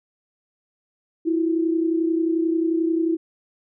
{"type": "tone pair together", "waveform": "sine", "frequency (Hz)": [326.3, 357.6], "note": ["E4", "F4"], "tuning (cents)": [-18, 41], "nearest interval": "major second", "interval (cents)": 159, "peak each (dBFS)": [-19, -26], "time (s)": [1.25, 3.17], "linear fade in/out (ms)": 20, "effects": []}